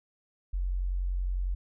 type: tone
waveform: sine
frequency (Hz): 45.43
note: F#1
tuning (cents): -31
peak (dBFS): -27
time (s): 0.53-1.55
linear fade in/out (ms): 10
effects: none